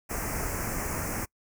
pink band-stop noise, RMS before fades -32 dBFS, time 0.09-1.26 s, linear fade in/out 20 ms, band 2400 to 5500 Hz, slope 48 dB/octave, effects noise-tail reverb RT60 0.1 s tail -25 dB re dry

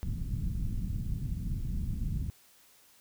pink low-pass noise, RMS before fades -33 dBFS, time 0.03-2.3 s, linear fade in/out 0 ms, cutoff 190 Hz, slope 24 dB/octave, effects white hiss -61 dBFS RMS until 3 s

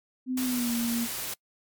sine tone with pitch glide, 255.9 to 234.7 Hz, C4 to A#3, -38 to +12 cents, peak -26 dBFS, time 0.26-1.08 s, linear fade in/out 50 ms, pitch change -150 cents, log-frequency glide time 0.43-0.73 s
white noise, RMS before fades -34 dBFS, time 0.37-1.34 s, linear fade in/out 5 ms
effects noise-tail reverb RT60 0.1 s tail -26 dB re dry + MP3 96 kbps

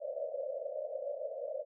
pink band-pass noise, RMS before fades -39 dBFS, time 0-1.65 s, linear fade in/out 50 ms, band 520 to 620 Hz, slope 96 dB/octave, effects none

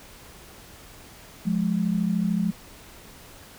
sine tone pair together, 177.3 / 210.8 Hz, F3 / G#3, +26 / +26 cents, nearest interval minor third, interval 300 cents, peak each -24 dBFS, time 1.45-2.52 s, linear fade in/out 20 ms, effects pink hiss -47 dBFS RMS until 3.58 s

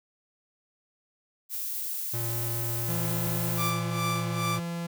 violet noise, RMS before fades -33 dBFS, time 1.49-3.73 s, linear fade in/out 50 ms
square tone with vibrato, 116.54 Hz, A#2, in tune, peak -32 dBFS, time 2.13-4.6 s, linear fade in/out 10 ms, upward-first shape triangle, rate 4.6 Hz, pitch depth 9 cents each way
45% pulse tone, 170 Hz, F3, 46 cents flat, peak -31 dBFS, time 2.88-4.87 s, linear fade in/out 10 ms
sawtooth tone with tremolo, 1174.7 Hz, D6, in tune, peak -24 dBFS, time 3.56-4.6 s, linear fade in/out 50 ms, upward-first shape sine, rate 2.4 Hz, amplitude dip 80%
effects none

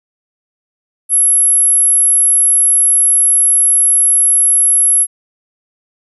sine tone, 11175 Hz, F9, in tune, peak -7 dBFS, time 1.09-5.07 s, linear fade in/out 50 ms, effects none

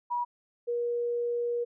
sine tone pair in turn, 966 / 477.2 Hz, B5 / A#4, -39 / +41 cents, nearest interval octave, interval 1220 cents, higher first, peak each -27 dBFS, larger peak neither, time 0.1-0.25 / 0.67-1.65 s, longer second, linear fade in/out 20 ms, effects none

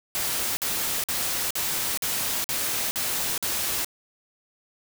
white noise bursts, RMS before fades -27 dBFS, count 8, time 0.15-3.846 s, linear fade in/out 0 ms, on 420 ms, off 48 ms, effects none

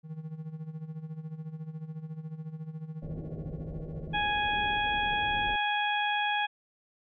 triangle tone with tremolo, 157.9 Hz, D#3, 26 cents sharp, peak -32 dBFS, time 0.03-4.2 s, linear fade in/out 50 ms, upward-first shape sine, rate 14 Hz, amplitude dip 75%
pink low-pass noise, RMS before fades -41 dBFS, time 3.02-5.56 s, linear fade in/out 2 ms, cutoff 620 Hz, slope 48 dB/octave
harmonic tone, 831 Hz, G#5, 1 cent sharp, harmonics 1 / 2 / 3 / 4, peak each -29 / -32 / -34 / -35 dBFS, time 4.13-6.47 s, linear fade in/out 20 ms
effects none

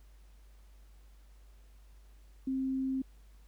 sine tone, 264.5 Hz, C4, 19 cents sharp, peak -30 dBFS, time 2.47-3.02 s, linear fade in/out 5 ms, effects added 50 Hz sine -54 dBFS peak until 3.47 s + pink hiss -69 dBFS RMS until 3.47 s

